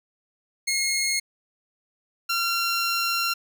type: tone pair in turn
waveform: 15% pulse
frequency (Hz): 2157 / 1372.6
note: C#7 / F6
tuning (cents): -48 / -30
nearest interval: minor sixth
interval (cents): 782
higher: first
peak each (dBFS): -16 / -16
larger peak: neither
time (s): 0.67-1.2 / 2.29-3.34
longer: second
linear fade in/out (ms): 10
effects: none